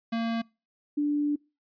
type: tone pair in turn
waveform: square / sine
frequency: 229.1 / 293 Hz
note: A#3 / D4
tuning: -30 / -4 cents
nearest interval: major third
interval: 426 cents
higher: second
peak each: -27 / -23 dBFS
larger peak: second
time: 0.12-0.42 / 0.97-1.36 s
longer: second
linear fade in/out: 10 ms
effects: noise-tail reverb RT60 0.3 s tail -25 dB re dry + resampled to 11025 Hz